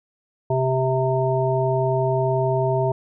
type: harmonic tone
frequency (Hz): 130.81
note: C3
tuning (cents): 0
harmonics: 1 / 3 / 5 / 7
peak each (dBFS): -22 / -23 / -23 / -27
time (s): 0.5-2.92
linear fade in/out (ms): 5
effects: none